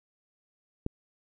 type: click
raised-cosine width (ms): 3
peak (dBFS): -17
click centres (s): 0.864
effects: none

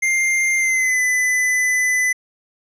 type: tone with pitch glide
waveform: square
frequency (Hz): 2105 to 2004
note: C7 to B6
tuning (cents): +10 to +25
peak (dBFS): -16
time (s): 0.02-2.13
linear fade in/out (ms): 10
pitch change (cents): -85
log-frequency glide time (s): 0.56-1.01
effects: low-pass 11000 Hz 12 dB/octave

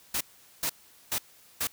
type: noise bursts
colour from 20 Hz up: white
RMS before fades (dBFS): -29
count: 4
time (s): 0.14-1.672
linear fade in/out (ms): 5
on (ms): 68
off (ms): 420
effects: white hiss -57 dBFS RMS until 1.72 s

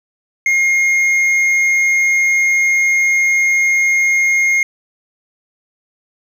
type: tone with hard clipping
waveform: triangle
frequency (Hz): 2137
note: C7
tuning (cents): +36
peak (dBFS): -12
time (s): 0.46-4.63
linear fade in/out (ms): 2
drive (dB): 8
effects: none

